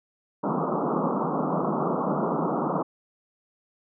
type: band-pass noise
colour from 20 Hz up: pink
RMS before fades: -26 dBFS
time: 0.43-2.83 s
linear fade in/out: 10 ms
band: 150 to 1300 Hz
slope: 96 dB/octave
effects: none